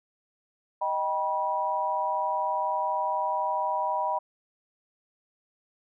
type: chord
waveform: sine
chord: Eb augmented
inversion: none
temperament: equal with one note detuned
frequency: 622.3 / 784 / 971.9 Hz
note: Eb5 / G5 / B5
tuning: 0 / 0 / -28 cents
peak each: -32 / -31 / -27 dBFS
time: 0.81-4.19 s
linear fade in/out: 10 ms
effects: none